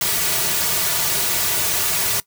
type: noise with comb filter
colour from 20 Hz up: white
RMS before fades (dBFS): -20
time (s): 0.01-2.2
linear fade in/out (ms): 2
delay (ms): 3.8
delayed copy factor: -0.95
effects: noise-tail reverb RT60 0.1 s tail -19 dB re dry